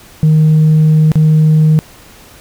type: tone with dropouts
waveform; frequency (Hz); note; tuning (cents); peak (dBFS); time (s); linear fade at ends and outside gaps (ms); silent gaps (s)
sine; 155.56; D#3; 0; -3; 0.23-1.79; 0; 1.118-1.156
effects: tanh soft clip ceiling -3 dBFS + pink hiss -39 dBFS RMS until 2.4 s